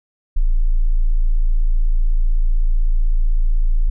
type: tone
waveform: sine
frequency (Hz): 27.95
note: A0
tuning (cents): +28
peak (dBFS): -11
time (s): 0.36-3.9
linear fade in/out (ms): 10
effects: none